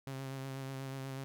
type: tone with vibrato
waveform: sawtooth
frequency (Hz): 134.3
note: C3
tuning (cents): +46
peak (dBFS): -36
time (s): 0.07-1.24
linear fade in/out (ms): 0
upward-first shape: sine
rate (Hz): 8.2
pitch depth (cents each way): 24
effects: none